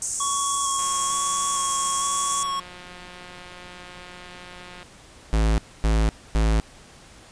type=band-pass noise; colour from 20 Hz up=pink; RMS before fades=-28 dBFS; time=0.02-2.43 s; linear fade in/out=0 ms; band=6500 to 8900 Hz; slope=48 dB/octave
type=tone with vibrato; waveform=square; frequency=1108.7 Hz; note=C#6; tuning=in tune; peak=-25 dBFS; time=0.2-2.6 s; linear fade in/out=5 ms; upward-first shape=square; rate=1.1 Hz; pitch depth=14 cents each way
type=click train; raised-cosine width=0.3 ms; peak=-26 dBFS; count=724; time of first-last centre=0.79-4.829 s; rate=179 Hz
type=tone bursts; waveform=square; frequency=54.4 Hz; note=A1; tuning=19 cents flat; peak=-18 dBFS; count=3; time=5.33-6.6 s; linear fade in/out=0 ms; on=250 ms; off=260 ms
effects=pink hiss -48 dBFS RMS until 7.31 s + resampled to 22050 Hz